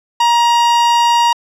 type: tone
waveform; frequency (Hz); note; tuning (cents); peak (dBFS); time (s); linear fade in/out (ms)
45% pulse; 945; A#5; +23; -9; 0.2-1.33; 5
effects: low-pass 6000 Hz 12 dB/octave